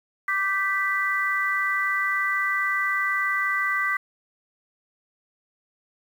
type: chord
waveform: sine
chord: G major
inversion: second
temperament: equal with one note detuned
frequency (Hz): 1174.7 / 1549.1 / 1975.5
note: D6 / G6 / B6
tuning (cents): 0 / -21 / 0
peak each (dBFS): -27 / -28 / -24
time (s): 0.28-3.97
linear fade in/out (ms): 5
effects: 8-bit